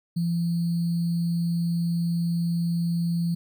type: tone with sample-and-hold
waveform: sine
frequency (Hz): 170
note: F3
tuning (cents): -46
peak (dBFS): -22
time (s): 0.16-3.35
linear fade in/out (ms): 10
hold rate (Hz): 4410
effects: none